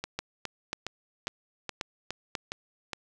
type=two click trains; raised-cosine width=0.2 ms; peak=-14 / -16 dBFS; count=5 / 8; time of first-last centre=0.19-2.352 / 0.04-2.933 s; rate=1.85 / 2.42 Hz; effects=9-bit